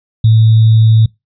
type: tone with sample-and-hold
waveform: sine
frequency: 111 Hz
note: A2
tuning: 16 cents sharp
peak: -4 dBFS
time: 0.24-1.06 s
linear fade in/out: 5 ms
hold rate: 3675 Hz
effects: noise-tail reverb RT60 0.2 s tail -24 dB re dry + resampled to 11025 Hz